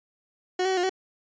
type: tone with pitch steps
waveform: 30% pulse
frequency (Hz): 366.5 / 379.1 / 376.5 / 355.5 / 377.5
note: F#4 / F#4 / F#4 / F4 / F#4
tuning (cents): -16 / +42 / +30 / +31 / +35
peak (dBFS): -20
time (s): 0.59-0.895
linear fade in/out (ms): 5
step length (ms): 61
effects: resampled to 16000 Hz